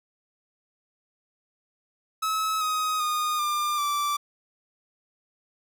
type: tone with pitch steps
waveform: 45% pulse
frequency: 1290 / 1258.4 / 1227.5 / 1197.4 / 1168 Hz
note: E6 / D#6 / D#6 / D6 / D6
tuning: -38 / +19 / -24 / +33 / -10 cents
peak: -24 dBFS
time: 2.22-4.17 s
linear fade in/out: 10 ms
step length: 390 ms
effects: none